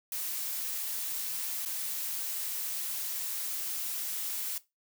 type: noise with dropouts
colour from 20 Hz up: blue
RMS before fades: -35 dBFS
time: 0.12-4.58 s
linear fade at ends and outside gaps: 2 ms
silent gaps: 1.651-1.658 s
effects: noise-tail reverb RT60 0.2 s tail -17 dB re dry